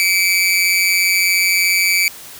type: tone with amplitude modulation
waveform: sawtooth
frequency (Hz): 2302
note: D7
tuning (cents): -35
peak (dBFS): -6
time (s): 0-2.08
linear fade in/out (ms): 0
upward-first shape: sine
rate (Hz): 183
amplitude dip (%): 70
effects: white hiss -36 dBFS RMS until 2.39 s